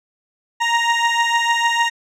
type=beating tone pair; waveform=20% pulse; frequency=932.3 / 938.9 Hz; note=A#5 / A#5; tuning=0 / +12 cents; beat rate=6.6 Hz; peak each=-12 / -15 dBFS; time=0.6-1.9 s; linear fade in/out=20 ms; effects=low-pass 6000 Hz 12 dB/octave

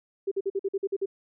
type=tone bursts; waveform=sine; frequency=392 Hz; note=G4; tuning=in tune; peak=-24 dBFS; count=9; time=0.27-1.059 s; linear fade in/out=10 ms; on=45 ms; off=48 ms; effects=none

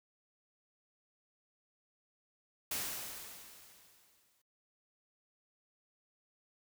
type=noise with exponential decay; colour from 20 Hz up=white; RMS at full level=-36 dBFS; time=2.71-4.42 s; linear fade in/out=5 ms; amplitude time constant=370 ms; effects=noise-tail reverb RT60 0.1 s tail -22 dB re dry

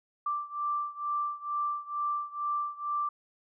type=beating tone pair; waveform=sine; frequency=1174.7 / 1176.9 Hz; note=D6 / D6; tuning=0 / +3 cents; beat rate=2.2 Hz; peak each=-32 / -34 dBFS; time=0.26-3.09 s; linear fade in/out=5 ms; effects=none

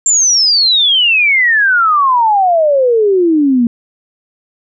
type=exponential sweep; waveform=sine; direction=down; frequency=7410 to 229.8 Hz; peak=-7 dBFS; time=0.06-3.67 s; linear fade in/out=2 ms; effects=none

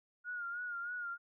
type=tone with vibrato; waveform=sine; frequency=1427 Hz; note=F6; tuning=37 cents sharp; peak=-38 dBFS; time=0.24-1.18 s; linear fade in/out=50 ms; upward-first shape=sine; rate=3.2 Hz; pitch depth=53 cents each way; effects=none

